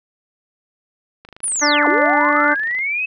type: click train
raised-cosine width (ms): 0.3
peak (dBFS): -23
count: 41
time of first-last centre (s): 1.25-2.788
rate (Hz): 26
type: linear two-way sweep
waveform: sine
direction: down then up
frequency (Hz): 10370 to 288.8 to 2608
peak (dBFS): -18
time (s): 1.43-3.06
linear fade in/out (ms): 10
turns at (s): 1.88
type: harmonic tone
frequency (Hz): 293.7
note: D4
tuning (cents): 0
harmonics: 1 / 2 / 3 / 4 / 5 / 6 / 7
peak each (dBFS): -21 / -21 / -21 / -21 / -21 / -21 / -21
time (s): 1.61-2.55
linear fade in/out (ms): 20
effects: none